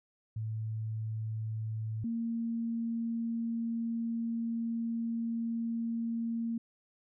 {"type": "tone pair in turn", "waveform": "sine", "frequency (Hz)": [110, 230.3], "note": ["A2", "A#3"], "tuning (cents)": [0, -21], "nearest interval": "octave + minor second", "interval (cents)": 1279, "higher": "second", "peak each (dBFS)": [-33, -31], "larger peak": "second", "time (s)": [[0.36, 2.04], [2.04, 6.58]], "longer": "second", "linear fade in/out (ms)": 5, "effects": []}